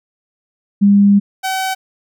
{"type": "tone pair in turn", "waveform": ["sine", "sawtooth"], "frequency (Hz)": [201.4, 760.4], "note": ["G3", "F#5"], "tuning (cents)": [47, 47], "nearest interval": "octave + major seventh", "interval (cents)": 2300, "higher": "second", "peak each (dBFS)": [-6, -13], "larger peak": "first", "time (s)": [[0.81, 1.2], [1.43, 1.75]], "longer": "first", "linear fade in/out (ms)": 20, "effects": []}